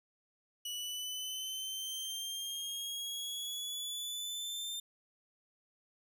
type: exponential sweep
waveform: sawtooth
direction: up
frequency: 2938 to 3598 Hz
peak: -35 dBFS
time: 0.65-4.8 s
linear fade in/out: 5 ms
effects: none